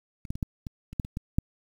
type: clicks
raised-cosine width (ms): 5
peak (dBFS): -30 / -17 / -23 / -15 / -23 / -28 / -14 / -26 / -19 / -10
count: 10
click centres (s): 0.252 / 0.305 / 0.355 / 0.428 / 0.668 / 0.93 / 0.998 / 1.049 / 1.171 / 1.385
effects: 8-bit